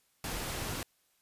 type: noise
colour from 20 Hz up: pink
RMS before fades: -37 dBFS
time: 0.24-0.83 s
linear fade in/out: 2 ms
effects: white hiss -72 dBFS RMS until 1.21 s + resampled to 32000 Hz